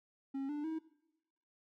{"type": "tone with pitch steps", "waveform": "triangle", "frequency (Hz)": [271.8, 294.7, 319.5], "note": ["C#4", "D4", "D#4"], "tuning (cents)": [-34, 6, 46], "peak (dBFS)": -34, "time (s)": [0.34, 0.79], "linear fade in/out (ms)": 10, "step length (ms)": 150, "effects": ["noise-tail reverb RT60 0.8 s tail -17 dB re dry"]}